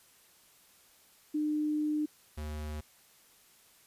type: tone pair in turn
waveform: sine / square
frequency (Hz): 302.1 / 75.77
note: D4 / D#2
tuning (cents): +49 / -45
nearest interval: 2 octaves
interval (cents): 2394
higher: first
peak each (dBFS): -28 / -37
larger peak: first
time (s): 1.34-2.06 / 2.37-2.81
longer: first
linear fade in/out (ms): 10
effects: white hiss -62 dBFS RMS until 3.86 s + resampled to 32000 Hz